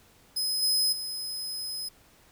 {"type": "tone with level steps", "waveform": "sawtooth", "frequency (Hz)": 5070, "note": "D#8", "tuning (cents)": 32, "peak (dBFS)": [-24, -20, -30], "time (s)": [0.36, 1.89], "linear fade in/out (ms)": 10, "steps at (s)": [0.62, 0.92], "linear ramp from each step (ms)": 10, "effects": ["pink hiss -59 dBFS RMS until 2.31 s"]}